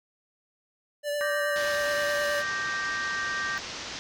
square tone with vibrato, 584 Hz, D5, 10 cents flat, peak -28 dBFS, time 1.03-2.44 s, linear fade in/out 50 ms, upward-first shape sine, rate 9.5 Hz, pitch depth 16 cents each way
sine chord, G minor, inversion second, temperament equal, 1174.7 / 1568 / 1864.7 Hz, D6 / G6 / Bb6, 0 / 0 / 0 cents, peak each -35 / -31 / -33 dBFS, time 1.21-3.58 s, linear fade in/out 0 ms
white low-pass noise, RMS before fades -38 dBFS, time 1.56-3.99 s, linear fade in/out 0 ms, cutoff 6200 Hz, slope 48 dB/octave
effects none

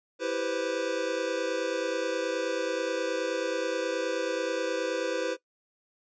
square chord, C major seventh, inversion first, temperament equal, 329.6 / 392 / 493.9 / 523.3 Hz, E4 / G4 / B4 / C5, 0 / 0 / 0 / 0 cents, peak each -36 / -37 / -32 / -34 dBFS, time 0.19-5.37 s, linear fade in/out 50 ms, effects noise-tail reverb RT60 0.1 s tail -17 dB re dry + resampled to 16000 Hz

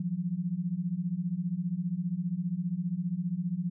sine beating tone pair, 166.8 / 181.8 Hz, E3 / F#3, +21 / -30 cents, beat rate 15 Hz, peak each -33 / -31 dBFS, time 0-3.7 s, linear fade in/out 5 ms, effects none

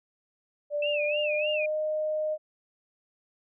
sine tone with pitch glide, 587.3 to 616.1 Hz, D5 to D#5, 0 to -17 cents, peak -26 dBFS, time 0.7-2.38 s, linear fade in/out 50 ms, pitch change +83 cents, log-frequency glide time 0.89-1.77 s
sine tone with vibrato, 2608 Hz, E7, 19 cents flat, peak -29 dBFS, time 0.82-1.66 s, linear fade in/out 5 ms, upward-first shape sine, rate 3.3 Hz, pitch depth 140 cents each way
effects none

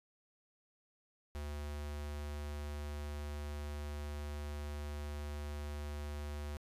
square tone with notch filter, 73.5 Hz, D2, 2 cents sharp, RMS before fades -42 dBFS, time 1.35-6.57 s, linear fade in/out 0 ms, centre 160 Hz, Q 1.1, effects resampled to 32000 Hz

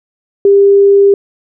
sine tone, 398.8 Hz, G4, 30 cents sharp, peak -3 dBFS, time 0.45-1.14 s, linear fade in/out 2 ms, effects none

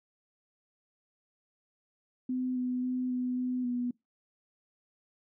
sine tone with pitch steps, 254.4 / 250.5 / 253.2 / 250.3 / 251.7 / 244.9 Hz, C4 / B3 / B3 / B3 / B3 / B3, -48 / +25 / +43 / +23 / +33 / -14 cents, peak -29 dBFS, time 2.29-3.91 s, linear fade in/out 5 ms, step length 270 ms, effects noise-tail reverb RT60 0.2 s tail -24 dB re dry

